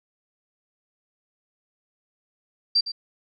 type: tone with echo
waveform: sine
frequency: 4698 Hz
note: D8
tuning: in tune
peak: -16 dBFS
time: 2.75-2.81 s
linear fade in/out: 10 ms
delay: 110 ms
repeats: 1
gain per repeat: -12 dB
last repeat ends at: 2.92 s
effects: none